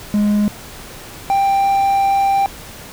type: tone pair in turn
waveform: triangle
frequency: 207.7 / 788 Hz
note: G#3 / G5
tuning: 0 / +9 cents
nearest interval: octave + major seventh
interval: 2309 cents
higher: second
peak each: -10 dBFS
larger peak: neither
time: 0.14-0.48 / 1.3-2.46 s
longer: second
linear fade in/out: 0 ms
effects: pink hiss -35 dBFS RMS until 2.92 s